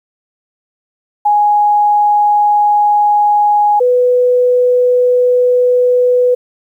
sine tone pair in turn, 831 / 495.7 Hz, G#5 / B4, +1 / +6 cents, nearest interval major sixth, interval 895 cents, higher first, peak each -7 dBFS, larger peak neither, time 1.25-3.8 / 3.8-6.35 s, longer neither, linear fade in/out 10 ms, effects 8-bit

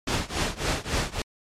pink noise with tremolo, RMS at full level -23 dBFS, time 0.07-1.22 s, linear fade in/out 5 ms, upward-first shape triangle, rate 3.6 Hz, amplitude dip 95%, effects low-pass 7000 Hz 12 dB/octave + MP3 64 kbps

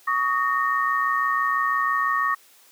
sine tone cluster, 1126 / 1252 / 1843 Hz, C#6 / D#6 / A#6, +27 / +10 / -20 cents, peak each -22 / -27 / -25 dBFS, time 0.07-2.35 s, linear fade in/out 10 ms, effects white hiss -54 dBFS RMS until 2.71 s + high-pass 300 Hz 12 dB/octave

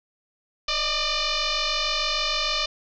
sine tone with frequency modulation, 622.3 Hz, D#5, in tune, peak -22 dBFS, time 0.68-2.66 s, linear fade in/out 5 ms, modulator 599 Hz, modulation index 7.9, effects none

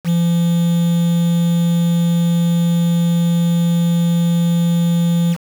triangle tone with quantisation, 170.5 Hz, F3, 41 cents flat, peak -10 dBFS, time 0.04-5.37 s, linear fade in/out 50 ms, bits 5, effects none

